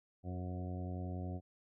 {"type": "harmonic tone with a mistuned harmonic", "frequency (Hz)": 90.7, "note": "F#2", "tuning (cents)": -34, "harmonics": [1, 2, 3, 4, 5, 6, 7, 8], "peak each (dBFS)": [-40, -45, -48, -52, -58, -55, -55, -53], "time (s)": [0.23, 1.41], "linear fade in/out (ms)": 50, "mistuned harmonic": 5, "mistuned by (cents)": 16, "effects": []}